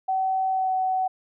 sine tone with pitch glide, 760 to 751.7 Hz, F#5 to F#5, +46 to +27 cents, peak -21 dBFS, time 0.08-1.08 s, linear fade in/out 10 ms, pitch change -19 cents, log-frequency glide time 0.51-0.73 s, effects none

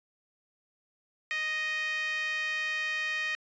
5% pulse tone with band-pass filter, 622.3 Hz, D#5, in tune, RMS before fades -32 dBFS, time 1.31-3.35 s, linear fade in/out 0 ms, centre 2100 Hz, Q 9.7, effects resampled to 16000 Hz

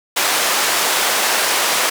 pink band-pass noise, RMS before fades -17 dBFS, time 0.16-1.9 s, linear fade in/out 10 ms, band 660 to 14000 Hz, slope 12 dB/octave, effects none

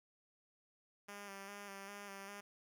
5% pulse tone with vibrato, 199.7 Hz, G3, 32 cents sharp, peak -37 dBFS, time 1.08-2.41 s, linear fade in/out 10 ms, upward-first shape square, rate 2.5 Hz, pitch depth 28 cents each way, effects none

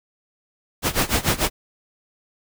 pink noise with tremolo, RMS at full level -18 dBFS, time 0.82-1.5 s, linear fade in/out 50 ms, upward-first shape sine, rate 6.8 Hz, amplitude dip 90%, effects none

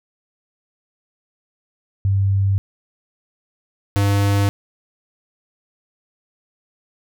sine / square tone pair in turn, 98 / 100.41 Hz, G2 / G2, 0 / +42 cents, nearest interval unison, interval 42 cents, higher second, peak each -14 / -15 dBFS, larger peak first, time 2.05-2.58 / 3.96-4.49 s, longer neither, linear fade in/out 0 ms, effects none

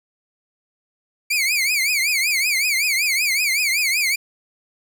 sawtooth tone with vibrato, 2283 Hz, D7, 50 cents flat, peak -14 dBFS, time 1.3-4.16 s, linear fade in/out 10 ms, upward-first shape triangle, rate 5.3 Hz, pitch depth 200 cents each way, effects none

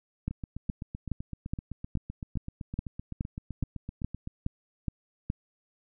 two click trains, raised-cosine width 5 ms, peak -17 / -24 dBFS, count 13 / 32, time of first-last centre 0.28-5.301 / 0.31-4.274 s, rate 2.39 / 7.82 Hz, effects none

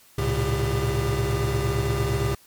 square tone cluster, 67.2 / 108.9 / 117.6 / 137.3 / 398.2 Hz, C2 / A2 / A#2 / C#3 / G4, +47 / -17 / +16 / -16 / +27 cents, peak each -29 dBFS, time 0.18-2.35 s, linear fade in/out 5 ms, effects white hiss -54 dBFS RMS until 2.46 s + MP3 96 kbps

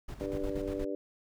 brown noise with tremolo, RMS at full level -38 dBFS, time 0.08-0.85 s, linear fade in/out 10 ms, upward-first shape square, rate 8.4 Hz, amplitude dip 60%
harmonic tone, 98 Hz, G2, in tune, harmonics 3 / 4 / 5 / 6, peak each -37 / -38 / -39 / -40 dBFS, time 0.21-0.95 s, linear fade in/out 0 ms
effects none

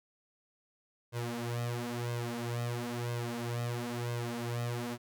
sawtooth tone with flanger, 119.4 Hz, A#2, 42 cents sharp, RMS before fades -36 dBFS, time 1.12-4.98 s, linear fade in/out 50 ms, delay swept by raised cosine 1.9 to 6.8 ms, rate 1 Hz, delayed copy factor +0.85, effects none

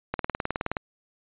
click train, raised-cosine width 0.5 ms, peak -12 dBFS, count 13, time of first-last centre 0.14-0.768 s, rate 19.1 Hz, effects resampled to 8000 Hz

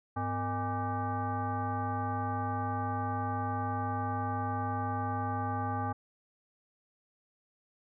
sine tone with frequency modulation, 460 Hz, A#4, 23 cents flat, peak -30 dBFS, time 0.16-5.93 s, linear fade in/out 10 ms, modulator 358 Hz, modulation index 2.1, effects none

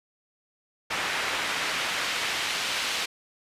pink noise with band-pass filter sweep, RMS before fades -29 dBFS, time 0.9-3.06 s, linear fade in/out 10 ms, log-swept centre 1900 to 3100 Hz, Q 0.87, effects resampled to 32000 Hz

